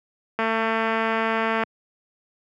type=click train; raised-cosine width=0.5 ms; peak=-9 dBFS; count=280; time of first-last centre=0.39-1.636 s; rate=224 Hz; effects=high-pass 150 Hz 12 dB/octave